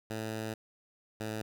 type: tone pair in turn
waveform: 10% pulse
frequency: 110 / 108.67 Hz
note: A2 / A2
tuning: 0 / -21 cents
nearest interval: unison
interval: 21 cents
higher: first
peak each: -27 dBFS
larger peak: neither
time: 0.1-0.54 / 1.2-1.42 s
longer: first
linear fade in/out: 5 ms
effects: none